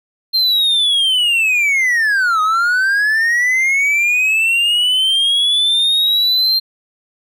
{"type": "linear two-way sweep", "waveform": "triangle", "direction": "down then up", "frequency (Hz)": [4189, 1244.5, 4189], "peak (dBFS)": -10, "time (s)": [0.33, 6.6], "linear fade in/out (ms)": 20, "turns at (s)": 2.41, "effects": []}